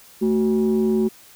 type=tone pair together; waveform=sine; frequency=220 / 373 Hz; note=A3 / F#4; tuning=0 / +14 cents; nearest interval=major sixth; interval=914 cents; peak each=-17 / -18 dBFS; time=0.21-1.09 s; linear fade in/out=20 ms; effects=tanh soft clip ceiling -12 dBFS + white hiss -48 dBFS RMS until 1.35 s